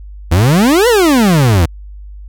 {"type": "exponential two-way sweep", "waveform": "40% pulse", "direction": "up then down", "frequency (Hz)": [77.2, 506, 77.2], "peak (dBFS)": -6, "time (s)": [0.31, 1.66], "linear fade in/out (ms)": 10, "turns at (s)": 0.88, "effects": ["added 50 Hz sine -28 dBFS peak until 2.28 s"]}